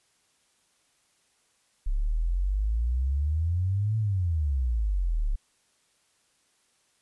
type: exponential two-way sweep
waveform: sine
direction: up then down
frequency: 33.43 to 111.7 to 33.43 Hz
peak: -23 dBFS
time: 1.86-5.36 s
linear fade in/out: 10 ms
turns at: 3.98 s
effects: white hiss -68 dBFS RMS until 7.01 s + resampled to 24000 Hz